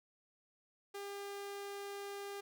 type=tone; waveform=sawtooth; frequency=401.2 Hz; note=G4; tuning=40 cents sharp; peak=-39 dBFS; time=0.94-2.41 s; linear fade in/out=10 ms; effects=none